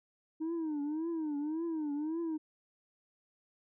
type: tone with vibrato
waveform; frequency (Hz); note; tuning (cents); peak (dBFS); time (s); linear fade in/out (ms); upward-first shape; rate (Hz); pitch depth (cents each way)
sine; 311.1; D#4; 0; -30; 0.4-2.38; 20; triangle; 1.8; 160
effects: tanh soft clip ceiling -32 dBFS